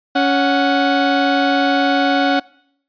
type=tone pair together; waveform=30% pulse; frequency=278.7 / 736.8 Hz; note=C#4 / F#5; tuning=+9 / -7 cents; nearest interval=octave + perfect fourth; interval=1684 cents; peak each=-13 dBFS; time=0.15-2.4 s; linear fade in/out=10 ms; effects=noise-tail reverb RT60 0.7 s tail -24 dB re dry + resampled to 11025 Hz